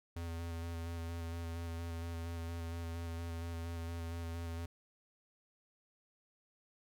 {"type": "tone with vibrato", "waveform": "square", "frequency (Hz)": 83.9, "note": "E2", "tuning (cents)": 31, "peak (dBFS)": -40, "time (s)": [0.16, 4.66], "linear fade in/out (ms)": 5, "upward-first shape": "square", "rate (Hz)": 4.3, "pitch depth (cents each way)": 16, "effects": []}